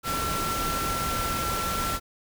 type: tone in noise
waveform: sine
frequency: 1350 Hz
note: E6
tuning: 41 cents sharp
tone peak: -29 dBFS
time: 0.03-2 s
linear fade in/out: 50 ms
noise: pink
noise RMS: -30 dBFS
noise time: 0.03-2 s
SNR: -2 dB
effects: none